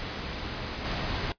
pink noise with level steps, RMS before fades -35 / -31 dBFS, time 0-1.32 s, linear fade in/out 0 ms, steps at 0.84 s, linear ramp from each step 20 ms, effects noise-tail reverb RT60 0.1 s tail -17 dB re dry + resampled to 11025 Hz

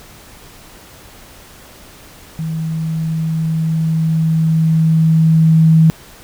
sine tone with level ramp, 160.6 Hz, E3, 45 cents flat, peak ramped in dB -18 to -5 dBFS, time 2.39-5.9 s, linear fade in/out 0 ms, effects pink hiss -40 dBFS RMS until 6.23 s

